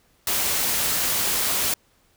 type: noise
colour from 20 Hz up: white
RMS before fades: -23 dBFS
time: 0.27-1.74 s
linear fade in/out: 2 ms
effects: pink hiss -62 dBFS RMS until 2.16 s